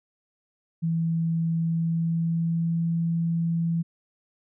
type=tone with pitch glide; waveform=sine; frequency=164.81 to 166.92 Hz; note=E3 to E3; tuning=0 to +22 cents; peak=-22 dBFS; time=0.82-3.83 s; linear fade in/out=20 ms; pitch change=+22 cents; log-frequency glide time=1.57-2.89 s; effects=none